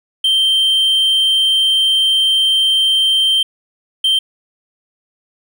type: tone bursts at uneven times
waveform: triangle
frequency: 3136 Hz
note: G7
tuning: in tune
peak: -9 dBFS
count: 2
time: 0.24-3.43 / 4.04-4.19 s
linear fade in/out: 5 ms
effects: none